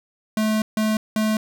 square tone bursts at uneven times, 216.5 Hz, A3, 28 cents flat, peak -19 dBFS, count 3, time 0.37-0.62 / 0.77-0.97 / 1.16-1.37 s, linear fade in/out 2 ms, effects none

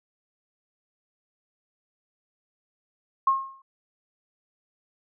sine tone with exponential decay, 1076 Hz, C6, 48 cents sharp, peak -15 dBFS, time 3.27-3.62 s, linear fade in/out 5 ms, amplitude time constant 76 ms, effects none

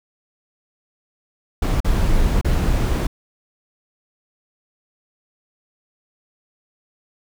brown noise with dropouts, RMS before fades -17 dBFS, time 1.62-3.07 s, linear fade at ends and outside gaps 5 ms, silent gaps 1.804-1.845 / 2.413-2.446 s, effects none

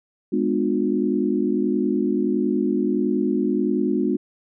sine chord, G# diminished seventh, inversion none, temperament just, 207.7 / 249.2 / 299 / 358.8 Hz, G#3 / B3 / D4 / F4, 0 / +16 / +31 / +47 cents, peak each -24 dBFS, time 0.32-4.17 s, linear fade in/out 10 ms, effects none

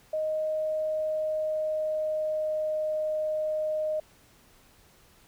sine tone with pitch glide, 622.3 to 618 Hz, D#5 to D#5, 0 to -12 cents, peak -26 dBFS, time 0.13-4 s, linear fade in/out 5 ms, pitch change -12 cents, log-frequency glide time 0.81-2.86 s, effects pink hiss -59 dBFS RMS until 5.27 s

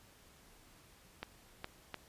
clicks, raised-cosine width 0.3 ms, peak -24 dBFS, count 3, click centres 1.23 / 1.644 / 1.943 s, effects pink hiss -62 dBFS RMS until 2.08 s + resampled to 32000 Hz

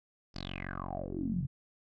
10% pulse tone with low-pass filter sweep, 46 Hz, F#1, 9 cents flat, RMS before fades -37 dBFS, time 0.34-1.47 s, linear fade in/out 20 ms, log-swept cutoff 5200 to 130 Hz, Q 9.5, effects none

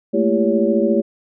sine tone cluster, 214.7 / 228.7 / 337.7 / 398.8 / 563 Hz, A3 / A#3 / E4 / G4 / C#5, -42 / -33 / +42 / +30 / +27 cents, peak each -20 dBFS, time 0.13-1.02 s, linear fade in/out 20 ms, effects none

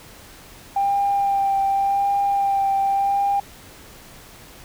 sine tone with vibrato, 793 Hz, G5, 20 cents sharp, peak -16 dBFS, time 0.76-3.4 s, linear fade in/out 5 ms, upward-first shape sine, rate 0.88 Hz, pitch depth 17 cents each way, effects tanh soft clip ceiling -12 dBFS + pink hiss -44 dBFS RMS until 4.64 s

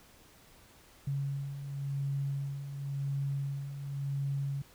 sine beating tone pair, 138.4 / 139.33 Hz, C#3 / C#3, -2 / +9 cents, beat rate 0.93 Hz, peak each -40 / -33 dBFS, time 1.07-4.62 s, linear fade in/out 5 ms, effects pink hiss -59 dBFS RMS until 4.74 s

